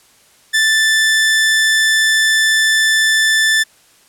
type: tone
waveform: sawtooth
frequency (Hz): 1762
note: A6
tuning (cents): +2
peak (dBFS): -7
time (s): 0.53-3.64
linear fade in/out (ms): 20
effects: white hiss -50 dBFS RMS until 4.08 s + low-pass 11000 Hz 12 dB/octave